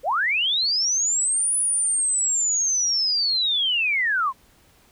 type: linear two-way sweep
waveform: sine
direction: up then down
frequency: 458.1 to 9950 to 985 Hz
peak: -19 dBFS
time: 0.03-4.33 s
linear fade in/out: 50 ms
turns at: 1.56 s
effects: pink hiss -57 dBFS RMS until 4.91 s